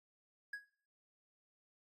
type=tone with exponential decay; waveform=triangle; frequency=1661.2 Hz; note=G#6; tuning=in tune; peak=-36 dBFS; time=0.53-0.7 s; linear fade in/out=5 ms; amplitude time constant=35 ms; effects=noise-tail reverb RT60 0.5 s tail -18 dB re dry + AAC 48 kbps